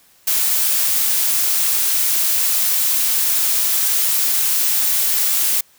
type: noise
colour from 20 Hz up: blue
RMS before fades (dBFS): -17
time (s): 0.27-5.61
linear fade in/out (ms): 5
effects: white hiss -53 dBFS RMS until 5.78 s